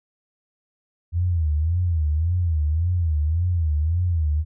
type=tone with vibrato; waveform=sine; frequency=81.9 Hz; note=E2; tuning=11 cents flat; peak=-18 dBFS; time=1.12-4.45 s; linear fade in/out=50 ms; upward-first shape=sine; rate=1.8 Hz; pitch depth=160 cents each way; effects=none